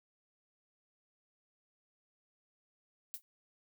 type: noise with exponential decay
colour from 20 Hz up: violet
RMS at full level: -37 dBFS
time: 3.14-3.22 s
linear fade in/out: 0 ms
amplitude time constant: 17 ms
effects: none